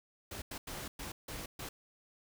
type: noise bursts at uneven times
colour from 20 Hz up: pink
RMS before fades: -43 dBFS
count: 6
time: 0.31-0.42 / 0.51-0.58 / 0.67-0.88 / 0.99-1.12 / 1.28-1.46 / 1.59-1.69 s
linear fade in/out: 5 ms
effects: none